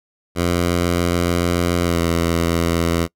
10% pulse tone with pitch glide, 87 to 84.33 Hz, F2 to E2, -6 to +40 cents, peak -8 dBFS, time 0.35-3.08 s, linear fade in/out 50 ms, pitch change -54 cents, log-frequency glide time 1.82-2 s, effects noise-tail reverb RT60 0.1 s tail -24 dB re dry

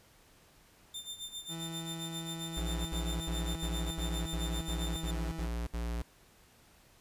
sawtooth tone with tremolo, 3588 Hz, A7, 33 cents sharp, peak -35 dBFS, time 0.94-5.11 s, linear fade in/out 5 ms, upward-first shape sine, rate 7.5 Hz, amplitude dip 80%
30% pulse tone with pitch glide, 164.81 to 163.2 Hz, E3 to E3, 0 to -17 cents, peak -37 dBFS, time 1.48-5.49 s, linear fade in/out 50 ms, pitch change -17 cents, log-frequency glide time 2.49-4.23 s
square tone bursts, 58.27 Hz, A#1, in tune, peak -34 dBFS, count 10, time 2.57-6.018 s, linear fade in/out 0 ms, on 280 ms, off 72 ms
effects pink hiss -62 dBFS RMS until 7 s + resampled to 32000 Hz

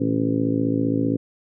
harmonic tone with a mistuned harmonic, 55.3 Hz, A1, 9 cents sharp, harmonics 2 / 3 / 4 / 5 / 6 / 7 / 8 / 9, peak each -27 / -30 / -29 / -21 / -30 / -32 / -33 / -31 dBFS, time 0-1.17 s, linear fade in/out 10 ms, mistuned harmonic 2, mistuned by +80 cents, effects none

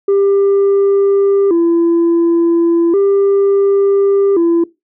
sine tone with vibrato, 366.1 Hz, F#4, 18 cents flat, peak -6 dBFS, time 0.08-4.64 s, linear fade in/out 5 ms, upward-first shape square, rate 0.35 Hz, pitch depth 140 cents each way, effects noise-tail reverb RT60 0.2 s tail -20 dB re dry + tanh soft clip ceiling -7 dBFS

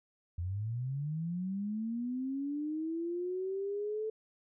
sine linear sweep, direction up, 83 to 440 Hz, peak -33 dBFS, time 0.38-4.1 s, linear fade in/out 5 ms, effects none

